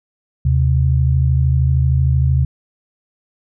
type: tone pair together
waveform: sine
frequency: 77.78 / 130.81 Hz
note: D#2 / C3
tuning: 0 / 0 cents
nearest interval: major sixth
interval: 900 cents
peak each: -14 dBFS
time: 0.45-2.45 s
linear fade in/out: 5 ms
effects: none